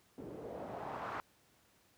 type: noise with low-pass filter sweep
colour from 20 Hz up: white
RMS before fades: -44 dBFS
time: 0.18-1.2 s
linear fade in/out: 0 ms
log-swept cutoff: 340 to 1300 Hz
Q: 2.1
effects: pink hiss -69 dBFS RMS until 1.97 s + high-pass 80 Hz 12 dB/octave